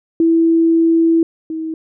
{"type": "tone pair in turn", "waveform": "sine", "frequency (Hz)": [329.6, 319.8], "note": ["E4", "D#4"], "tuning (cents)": [0, 48], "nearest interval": "minor second", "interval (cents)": 52, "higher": "first", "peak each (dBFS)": [-9, -20], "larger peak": "first", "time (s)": [[0.2, 1.23], [1.5, 1.74]], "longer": "first", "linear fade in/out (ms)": 2, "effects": []}